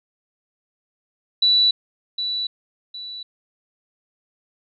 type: tone with echo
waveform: sine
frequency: 3951 Hz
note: B7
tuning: in tune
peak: -13 dBFS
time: 1.42-1.71 s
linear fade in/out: 5 ms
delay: 760 ms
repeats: 2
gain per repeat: -9 dB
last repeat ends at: 3.23 s
effects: none